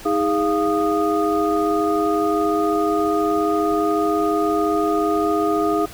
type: tone cluster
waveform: sine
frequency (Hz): 315.8 / 410.2 / 694 / 1236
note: D#4 / G#4 / F5 / D#6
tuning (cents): +26 / -21 / -11 / -12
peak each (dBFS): -21 / -21 / -23 / -24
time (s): 0.05-5.86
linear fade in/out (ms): 10
effects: pink hiss -39 dBFS RMS until 5.93 s